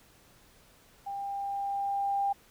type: tone with level ramp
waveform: sine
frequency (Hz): 797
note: G5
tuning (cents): +28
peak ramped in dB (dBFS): -34 to -25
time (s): 1.06-2.33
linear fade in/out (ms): 10
effects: pink hiss -60 dBFS RMS until 2.5 s